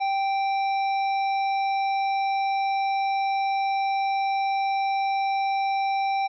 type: harmonic tone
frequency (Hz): 783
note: G5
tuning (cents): -2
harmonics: 1 / 3 / 5 / 7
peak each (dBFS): -22 / -33 / -41 / -45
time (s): 0-6.28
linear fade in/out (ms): 20
effects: none